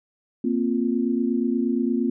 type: chord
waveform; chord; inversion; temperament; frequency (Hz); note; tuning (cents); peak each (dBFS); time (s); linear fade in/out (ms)
sine; Bb suspended second; none; equal; 233.1 / 261.6 / 349.2; Bb3 / C4 / F4; 0 / 0 / 0; -23 / -24 / -27; 0.44-2.1; 5
effects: none